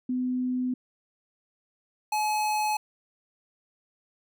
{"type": "tone pair in turn", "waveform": ["sine", "square"], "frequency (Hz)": [252.3, 851.1], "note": ["B3", "G#5"], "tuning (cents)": [37, 42], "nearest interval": "octave + major sixth", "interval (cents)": 2105, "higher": "second", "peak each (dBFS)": -25, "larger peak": "neither", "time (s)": [[0.09, 0.74], [2.12, 2.77]], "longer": "neither", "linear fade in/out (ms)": 5, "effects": []}